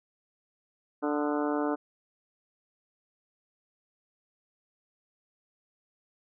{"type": "harmonic tone with a mistuned harmonic", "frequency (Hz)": 147.5, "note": "D3", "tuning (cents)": 8, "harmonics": [2, 3, 4, 5, 6, 7, 8, 9, 10], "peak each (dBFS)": [-29, -33, -35, -37, -39, -40, -41, -42, -43], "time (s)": [1.02, 1.76], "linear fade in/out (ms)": 20, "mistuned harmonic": 8, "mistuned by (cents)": 65, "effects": []}